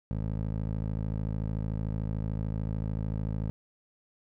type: tone with band-pass filter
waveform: 15% pulse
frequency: 53.5 Hz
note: A1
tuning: 48 cents flat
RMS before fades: -32 dBFS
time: 0.11-3.5 s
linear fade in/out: 0 ms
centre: 120 Hz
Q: 0.5
effects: none